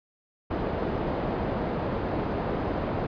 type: low-pass noise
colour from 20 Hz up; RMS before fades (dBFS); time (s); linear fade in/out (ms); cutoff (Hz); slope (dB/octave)
white; -29; 0.5-3.07; 10; 580; 12
effects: resampled to 11025 Hz